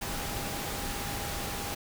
sine tone in noise, 808 Hz, G#5, 48 cents flat, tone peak -43 dBFS, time 0.01-1.75 s, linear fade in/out 10 ms, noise pink, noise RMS -35 dBFS, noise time 0.01-1.75 s, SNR -11 dB, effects none

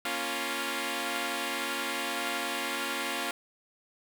5% pulse chord, Bb minor, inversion none, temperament equal, 233.1 / 277.2 / 349.2 Hz, Bb3 / Db4 / F4, 0 / 0 / 0 cents, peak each -26 / -23 / -23 dBFS, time 0.05-3.31 s, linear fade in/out 2 ms, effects none

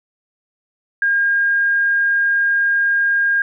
sine tone, 1616 Hz, G#6, 48 cents flat, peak -13 dBFS, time 1.02-3.42 s, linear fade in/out 2 ms, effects none

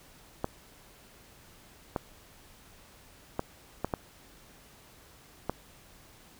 clicks, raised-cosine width 1 ms, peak -15 dBFS, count 6, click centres 0.444 / 1.962 / 3.394 / 3.846 / 3.938 / 5.496 s, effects pink hiss -56 dBFS RMS until 6.39 s

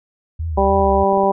sine tone with vibrato, 75.7 Hz, D#2, 47 cents flat, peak -20 dBFS, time 0.39-1.04 s, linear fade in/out 10 ms, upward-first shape sine, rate 3.3 Hz, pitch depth 160 cents each way
harmonic tone, 196 Hz, G3, in tune, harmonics 1 / 2 / 3 / 4 / 5, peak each -22 / -18 / -18 / -18 / -20 dBFS, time 0.57-1.32 s, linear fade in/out 10 ms
clicks, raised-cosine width 2 ms, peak -20 dBFS, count 4, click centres 0.797 / 1.13 / 1.175 / 1.236 s
effects none

